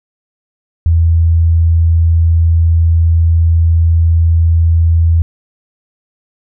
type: tone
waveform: sine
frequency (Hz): 82.8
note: E2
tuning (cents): +8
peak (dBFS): -6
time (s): 0.86-5.22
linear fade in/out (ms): 0
effects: none